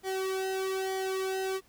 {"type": "tone with flanger", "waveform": "sawtooth", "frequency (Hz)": 380.9, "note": "G4", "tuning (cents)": -50, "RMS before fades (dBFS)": -32, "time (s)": [0.03, 1.61], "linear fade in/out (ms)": 50, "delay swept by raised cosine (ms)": [0.75, 1.75], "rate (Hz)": 1.1, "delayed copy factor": -0.85, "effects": ["pink hiss -63 dBFS RMS until 1.68 s"]}